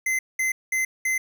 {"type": "tone bursts", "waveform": "square", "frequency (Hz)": 2057, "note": "C7", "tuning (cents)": -30, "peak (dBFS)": -22, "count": 4, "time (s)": [0.06, 1.18], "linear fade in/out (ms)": 5, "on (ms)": 130, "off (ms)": 200, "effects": []}